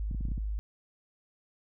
sine tone, 51.91 Hz, G#1, in tune, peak -30 dBFS, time 0-0.59 s, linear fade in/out 0 ms
clicks, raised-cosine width 5 ms, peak -25 dBFS, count 7, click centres 0.113 / 0.147 / 0.209 / 0.253 / 0.286 / 0.317 / 0.379 s
effects none

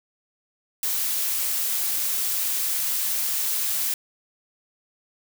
blue noise, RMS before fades -25 dBFS, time 0.83-3.94 s, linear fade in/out 2 ms, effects none

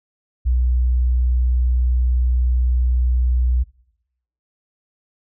sine tone, 61.74 Hz, B1, in tune, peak -14 dBFS, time 0.45-3.64 s, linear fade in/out 20 ms, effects noise-tail reverb RT60 0.8 s tail -22 dB re dry

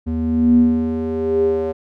square tone with band-pass filter sweep, 80 Hz, D#2, 49 cents sharp, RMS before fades -17 dBFS, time 0.06-1.73 s, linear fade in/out 20 ms, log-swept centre 180 to 480 Hz, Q 8.3, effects none

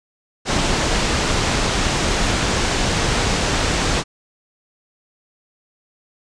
pink low-pass noise, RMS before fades -19 dBFS, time 0.45-4.04 s, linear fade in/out 50 ms, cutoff 7700 Hz, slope 24 dB/octave, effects resampled to 22050 Hz

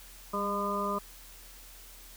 harmonic tone with a mistuned harmonic, 203 Hz, G#3, 39 cents flat, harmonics 1 / 2 / 3 / 5 / 6, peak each -36 / -37 / -37 / -35 / -33 dBFS, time 0.33-0.99 s, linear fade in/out 10 ms, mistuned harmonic 1, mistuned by -31 cents, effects added 41 Hz sine -52 dBFS peak until 2.16 s + white hiss -52 dBFS RMS until 2.16 s

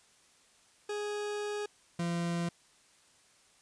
40% pulse tone pair in turn, 415.3 / 171.22 Hz, G#4 / F3, 0 / -34 cents, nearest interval octave + minor third, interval 1534 cents, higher first, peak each -33 / -30 dBFS, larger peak second, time 0.89-1.66 / 1.99-2.49 s, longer first, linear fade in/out 5 ms, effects white hiss -64 dBFS RMS until 3.61 s + resampled to 22050 Hz

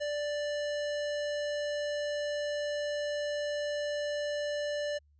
square tone, 587.3 Hz, D5, in tune, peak -32 dBFS, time 0-4.99 s, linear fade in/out 20 ms, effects added 73 Hz sine -62 dBFS peak until 5.19 s + resampled to 16000 Hz

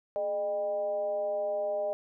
sine tone with frequency modulation, 610 Hz, D#5, 34 cents flat, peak -28 dBFS, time 0.16-1.93 s, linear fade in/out 0 ms, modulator 189 Hz, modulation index 0.54, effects none

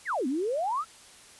sine exponential two-way sweep, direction down then up, 2334 to 243.7 to 1375 Hz, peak -26 dBFS, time 0.05-0.85 s, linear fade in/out 50 ms, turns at 0.27 s, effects white hiss -52 dBFS RMS until 1.39 s + resampled to 24000 Hz

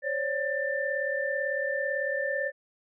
sine tone cluster, 534 / 572 / 1781 Hz, C5 / D5 / A6, +35 / -46 / +21 cents, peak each -32 / -32 / -30 dBFS, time 0.02-2.52 s, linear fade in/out 50 ms, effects none

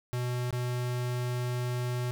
square tone with dropouts, 123.47 Hz, B2, in tune, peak -30 dBFS, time 0.13-2.11 s, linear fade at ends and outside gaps 0 ms, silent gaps 0.507-0.527 s, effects none

